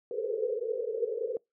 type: band-pass noise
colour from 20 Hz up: pink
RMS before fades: -32 dBFS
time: 0.11-1.37 s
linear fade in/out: 2 ms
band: 430 to 490 Hz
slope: 96 dB/octave
effects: noise-tail reverb RT60 0.2 s tail -26 dB re dry